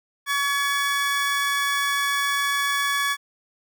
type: tone pair together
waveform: 30% pulse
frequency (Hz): 1126.8 / 1700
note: C#6 / G#6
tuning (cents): +28 / +40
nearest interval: perfect fifth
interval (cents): 712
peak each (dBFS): -22 / -21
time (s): 0.26-3.17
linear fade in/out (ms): 50
effects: none